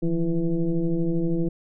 sine tone with frequency modulation, 170.3 Hz, F3, 43 cents flat, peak -20 dBFS, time 0.02-1.49 s, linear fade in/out 10 ms, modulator 164 Hz, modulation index 1.4, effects none

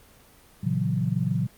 sine chord, F# dominant seventh, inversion first, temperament equal, 116.54 / 138.59 / 164.81 / 185 Hz, A#2 / C#3 / E3 / F#3, 0 / 0 / 0 / 0 cents, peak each -28 dBFS, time 0.63-1.47 s, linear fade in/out 10 ms, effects pink hiss -54 dBFS RMS until 1.57 s + Opus 24 kbps

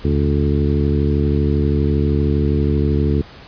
harmonic tone with a mistuned harmonic, 72.6 Hz, D2, 19 cents flat, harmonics 1 / 2 / 3 / 4 / 5 / 6, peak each -17 / -20 / -22 / -23 / -24 / -25 dBFS, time 0.04-3.22 s, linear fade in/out 10 ms, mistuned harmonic 1, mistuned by +140 cents, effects pink hiss -40 dBFS RMS until 3.47 s + resampled to 11025 Hz

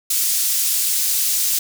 pink high-pass noise, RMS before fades -19 dBFS, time 0.1-1.59 s, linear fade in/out 5 ms, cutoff 6400 Hz, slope 12 dB/octave, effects none

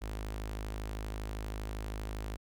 sawtooth tone with notch filter, 52.6 Hz, G#1, 23 cents sharp, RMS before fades -39 dBFS, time 0.01-2.37 s, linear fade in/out 20 ms, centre 150 Hz, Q 1.5, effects none

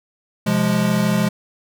square chord, F minor, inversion second, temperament equal with one note detuned, 128.71 / 174.61 / 207.7 Hz, C3 / F3 / Ab3, -28 / 0 / 0 cents, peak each -24 / -21 / -19 dBFS, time 0.46-1.29 s, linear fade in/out 10 ms, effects none

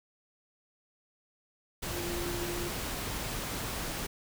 sine tone in noise, 348.1 Hz, F4, 6 cents flat, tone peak -36 dBFS, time 1.93-2.69 s, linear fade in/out 10 ms, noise pink, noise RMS -36 dBFS, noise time 1.82-4.07 s, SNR -3 dB, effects none

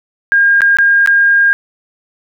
sine tone with dropouts, 1615 Hz, G#6, 49 cents flat, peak -6 dBFS, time 0.32-1.53 s, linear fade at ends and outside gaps 0 ms, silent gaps 0.607-0.618 / 0.77-0.786 / 1.061-1.074 s, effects none

